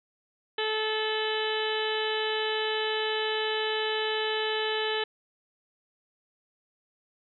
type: harmonic tone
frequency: 434.3 Hz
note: A4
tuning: 23 cents flat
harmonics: 1 / 2 / 3 / 4 / 5 / 6 / 7 / 8 / 9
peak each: -30 / -35 / -40 / -34 / -41 / -41 / -34 / -39 / -38 dBFS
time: 0.58-5.04 s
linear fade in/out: 5 ms
effects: none